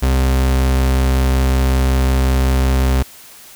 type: tone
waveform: 40% pulse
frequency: 65.41 Hz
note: C2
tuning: in tune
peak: -11 dBFS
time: 0.02-3.03 s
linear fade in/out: 10 ms
effects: white hiss -40 dBFS RMS until 3.55 s